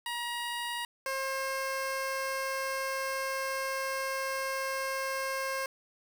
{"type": "tone pair in turn", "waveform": "15% pulse", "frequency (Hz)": [952, 534.3], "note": ["A#5", "C5"], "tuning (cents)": [36, 36], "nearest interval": "minor seventh", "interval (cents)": 1000, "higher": "first", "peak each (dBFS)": [-27, -25], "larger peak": "second", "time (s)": [[0.06, 0.85], [1.06, 5.66]], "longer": "second", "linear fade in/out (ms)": 2, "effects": ["9-bit"]}